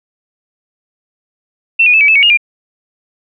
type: tone with pitch steps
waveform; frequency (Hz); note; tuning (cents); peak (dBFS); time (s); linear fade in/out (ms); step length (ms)
sine; 2694 / 2459 / 2619 / 2290 / 2615 / 2237 / 2847 / 2396; E7 / D#7 / E7 / D7 / E7 / C#7 / F7 / D7; +37 / -21 / -12 / -44 / -15 / +15 / +33 / +34; -5; 1.79-2.374; 10; 73
effects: none